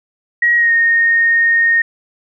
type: tone with pitch glide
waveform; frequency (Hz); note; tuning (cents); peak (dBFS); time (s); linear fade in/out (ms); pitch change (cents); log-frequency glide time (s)
sine; 1900 to 1849.1; A#6 to A#6; +33 to -15; -9; 0.42-1.82; 5; -48; 0.56-0.72
effects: none